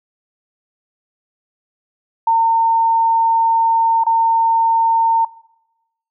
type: tone with dropouts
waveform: sine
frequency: 910 Hz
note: A#5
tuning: 42 cents flat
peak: -10 dBFS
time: 2.27-5.25 s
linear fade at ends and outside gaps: 5 ms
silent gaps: 4.038-4.065 s
effects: noise-tail reverb RT60 0.9 s tail -22 dB re dry